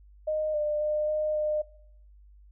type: tone with pitch steps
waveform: sine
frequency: 617 / 599 / 605 / 612 / 607 Hz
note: D#5 / D5 / D#5 / D#5 / D#5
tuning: -15 / +34 / -49 / -29 / -43 cents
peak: -25 dBFS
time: 0.27-1.62 s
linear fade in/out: 10 ms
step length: 270 ms
effects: noise-tail reverb RT60 0.6 s tail -19 dB re dry + added 50 Hz sine -51 dBFS peak until 2.51 s